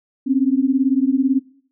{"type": "beating tone pair", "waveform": "sine", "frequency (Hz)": [258.3, 276.3], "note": ["C4", "C#4"], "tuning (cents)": [-22, -6], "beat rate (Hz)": 18, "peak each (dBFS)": -17, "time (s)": [0.26, 1.4], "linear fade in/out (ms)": 20, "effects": ["noise-tail reverb RT60 0.5 s tail -18 dB re dry"]}